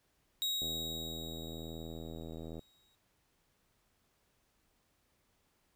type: tone with exponential decay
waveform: 40% pulse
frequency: 3800 Hz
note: A#7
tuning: 33 cents sharp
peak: -30 dBFS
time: 0.42-2.95 s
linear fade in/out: 0 ms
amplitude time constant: 550 ms
type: click train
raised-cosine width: 2 ms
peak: -32 dBFS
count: 161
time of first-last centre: 0.62-2.593 s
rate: 81.1 Hz
effects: pink hiss -75 dBFS RMS until 5.75 s